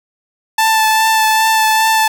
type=tone with vibrato; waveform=sawtooth; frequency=880 Hz; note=A5; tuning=in tune; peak=-6 dBFS; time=0.58-2.08 s; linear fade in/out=5 ms; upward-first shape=triangle; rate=2.5 Hz; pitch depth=17 cents each way; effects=none